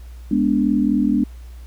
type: chord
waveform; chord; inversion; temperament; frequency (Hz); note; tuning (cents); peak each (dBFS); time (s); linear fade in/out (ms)
sine; G# diminished; none; equal with one note detuned; 207.7 / 246.9 / 291.3; G#3 / B3 / D4; 0 / 0 / -14; -19; 0.31-1.24; 5
effects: added 60 Hz sine -34 dBFS peak until 1.66 s + pink hiss -53 dBFS RMS until 1.66 s